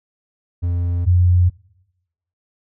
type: tone pair in turn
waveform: triangle / sine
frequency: 87.31 / 89.25 Hz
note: F2 / F2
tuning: 0 / +38 cents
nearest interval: unison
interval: 38 cents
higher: second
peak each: -15 / -10 dBFS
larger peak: second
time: 0.62-1.06 / 1.06-1.5 s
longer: neither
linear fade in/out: 20 ms
effects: noise-tail reverb RT60 0.9 s tail -22 dB re dry